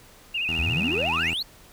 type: tone with vibrato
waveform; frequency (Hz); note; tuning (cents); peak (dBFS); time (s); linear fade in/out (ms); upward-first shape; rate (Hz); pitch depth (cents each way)
sine; 2655; E7; +12; -24; 0.34-1.31; 10; sine; 14; 120
type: tone with pitch glide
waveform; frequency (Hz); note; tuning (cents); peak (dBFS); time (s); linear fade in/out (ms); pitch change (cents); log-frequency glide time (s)
15% pulse; 81.9 to 82.52; E2 to E2; -11 to +2; -25; 0.49-1.34; 0; +13; 0.77-0.97
type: exponential sweep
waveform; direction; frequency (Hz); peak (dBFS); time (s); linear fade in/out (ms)
triangle; up; 59.2 to 4565; -24; 0.58-1.43; 10
effects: pink hiss -51 dBFS RMS until 1.72 s